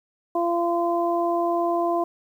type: harmonic tone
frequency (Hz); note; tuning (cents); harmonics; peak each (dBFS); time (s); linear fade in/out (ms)
342.7; F4; -33; 1 / 2 / 3; -24 / -23 / -28; 0.35-2.04; 5
effects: 9-bit